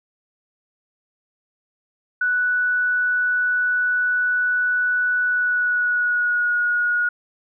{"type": "tone with pitch glide", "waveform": "sine", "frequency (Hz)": [1480, 1447.9], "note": ["F#6", "F#6"], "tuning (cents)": [0, -38], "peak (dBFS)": -17, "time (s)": [2.21, 7.09], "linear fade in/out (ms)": 5, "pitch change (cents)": -38, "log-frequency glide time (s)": [5.24, 6.56], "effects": []}